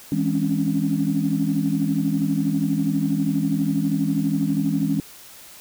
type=tone cluster; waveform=sine; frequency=162.3 / 205.2 / 269.5 / 281.8 Hz; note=E3 / G#3 / C#4 / C#4; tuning=-27 / -21 / -49 / +29 cents; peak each=-24 dBFS; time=0.12-5 s; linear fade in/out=2 ms; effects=tanh soft clip ceiling -9 dBFS + white hiss -44 dBFS RMS until 5.6 s